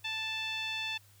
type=tone with low-pass filter; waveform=5% pulse; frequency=880 Hz; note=A5; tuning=in tune; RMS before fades=-36 dBFS; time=0.04-0.98 s; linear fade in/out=10 ms; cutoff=3100 Hz; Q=4.9; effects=added 101 Hz sine -60 dBFS peak until 1.2 s + white hiss -63 dBFS RMS until 1.2 s